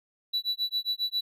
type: tone with tremolo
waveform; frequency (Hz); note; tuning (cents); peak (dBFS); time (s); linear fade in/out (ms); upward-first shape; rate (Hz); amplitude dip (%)
triangle; 3947; B7; -2; -22; 0.33-1.21; 10; sine; 7.4; 100
effects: tanh soft clip ceiling -18 dBFS